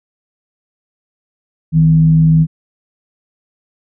sine tone with frequency modulation, 159.1 Hz, D#3, 39 cents sharp, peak -6 dBFS, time 1.72-2.47 s, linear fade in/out 50 ms, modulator 93.2 Hz, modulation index 0.28, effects none

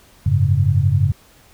sine chord, F# suspended second, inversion none, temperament just, 92.5 / 104.06 / 138.75 Hz, F#2 / G#2 / C#3, 0 / +4 / +2 cents, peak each -17 dBFS, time 0.26-1.12 s, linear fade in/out 5 ms, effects pink hiss -50 dBFS RMS until 1.53 s

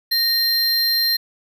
square tone pair together, 1855 / 4164 Hz, A#6 / C8, -9 / -9 cents, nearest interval octave + major second, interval 1400 cents, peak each -27 / -17 dBFS, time 0.11-1.17 s, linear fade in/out 10 ms, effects none

